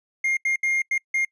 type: tone bursts at uneven times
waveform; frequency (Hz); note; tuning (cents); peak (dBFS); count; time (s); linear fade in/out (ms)
triangle; 2124; C7; +25; -18; 5; 0.24-0.37 / 0.45-0.56 / 0.63-0.82 / 0.91-0.98 / 1.14-1.25; 5
effects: noise-tail reverb RT60 0.1 s tail -26 dB re dry + resampled to 24000 Hz